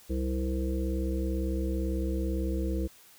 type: harmonic tone with a mistuned harmonic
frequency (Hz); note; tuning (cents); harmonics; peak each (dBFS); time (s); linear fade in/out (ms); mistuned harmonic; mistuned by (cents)
65.41; C2; 0; 1 / 3 / 5 / 7 / 8; -29 / -36 / -34 / -40 / -41; 0.09-2.88; 20; 8; -25
effects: white hiss -56 dBFS RMS until 3.18 s